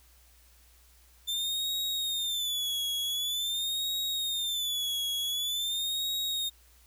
40% pulse tone with vibrato, 3550 Hz, A7, 15 cents sharp, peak -28 dBFS, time 1.27-6.5 s, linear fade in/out 20 ms, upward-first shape sine, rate 0.46 Hz, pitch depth 110 cents each way, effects added 60 Hz sine -59 dBFS peak until 6.86 s + white hiss -62 dBFS RMS until 6.86 s

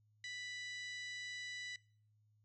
harmonic tone, 987.8 Hz, B5, in tune, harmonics 2 / 3 / 4 / 5 / 6 / 7 / 8, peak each -46 / -55 / -50 / -60 / -58 / -63 / -64 dBFS, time 0.24-1.76 s, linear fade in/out 2 ms, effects noise-tail reverb RT60 0.5 s tail -22 dB re dry + added 106 Hz sine -70 dBFS peak until 2.44 s

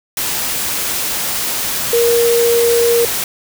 sine tone in noise, 470 Hz, A#4, 14 cents sharp, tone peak -10 dBFS, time 1.93-3.05 s, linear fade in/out 2 ms, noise white, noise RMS -19 dBFS, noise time 0.17-3.24 s, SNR +6 dB, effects none

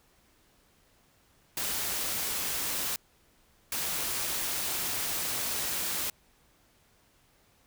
white noise bursts at uneven times, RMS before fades -32 dBFS, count 2, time 1.57-2.96 / 3.72-6.1 s, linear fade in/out 2 ms, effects pink hiss -65 dBFS RMS until 7.66 s

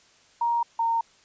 sine tone pair in turn, 939 / 918.6 Hz, A#5 / A#5, +12 / -26 cents, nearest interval unison, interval 38 cents, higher first, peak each -21 dBFS, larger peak neither, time 0.41-0.63 / 0.79-1.01 s, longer neither, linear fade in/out 5 ms, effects white hiss -58 dBFS RMS until 1.24 s + resampled to 16000 Hz

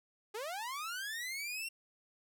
sawtooth linear sweep, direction up, 397.3 to 2758 Hz, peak -35 dBFS, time 0.34-1.69 s, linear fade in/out 10 ms, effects none

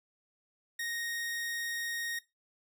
sawtooth tone, 1864.7 Hz, A#6, in tune, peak -31 dBFS, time 0.79-2.19 s, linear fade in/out 5 ms, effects noise-tail reverb RT60 0.2 s tail -18 dB re dry

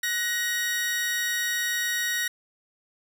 sawtooth tone pair together, 1480 / 1887.3 Hz, F#6 / A#6, 0 / +21 cents, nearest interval major third, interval 421 cents, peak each -30 / -22 dBFS, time 0.03-2.28 s, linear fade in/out 5 ms, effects none

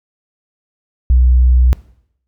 sine tone, 62.3 Hz, B1, 16 cents sharp, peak -5 dBFS, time 1.1-1.73 s, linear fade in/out 0 ms, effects noise-tail reverb RT60 0.7 s tail -21 dB re dry + tanh soft clip ceiling -3 dBFS

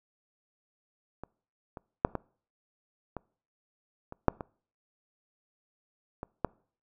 clicks, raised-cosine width 1 ms, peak -26 / -27 / -6 / -17 / -22 / -27 / -6 / -22 / -23 / -13 dBFS, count 10, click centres 1.236 / 1.772 / 2.049 / 2.153 / 3.167 / 4.124 / 4.283 / 4.408 / 6.231 / 6.447 s, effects noise-tail reverb RT60 0.5 s tail -25 dB re dry

